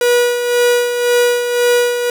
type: tone with tremolo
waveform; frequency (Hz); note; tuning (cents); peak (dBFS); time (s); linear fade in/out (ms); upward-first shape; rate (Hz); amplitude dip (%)
45% pulse; 484.8; B4; -32; -9; 0.01-2.1; 2; sine; 1.9; 55
effects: none